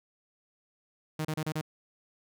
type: tone bursts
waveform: sawtooth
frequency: 155.56 Hz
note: D#3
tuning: in tune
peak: -26 dBFS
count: 5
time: 1.19-1.613 s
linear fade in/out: 5 ms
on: 59 ms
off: 32 ms
effects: none